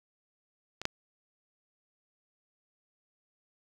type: clicks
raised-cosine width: 0.2 ms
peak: -21 / -11 dBFS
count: 2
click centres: 0.816 / 0.854 s
effects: 8-bit